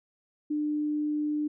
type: tone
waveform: sine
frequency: 299.3 Hz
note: D4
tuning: 33 cents sharp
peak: -26 dBFS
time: 0.5-1.48 s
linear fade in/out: 10 ms
effects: none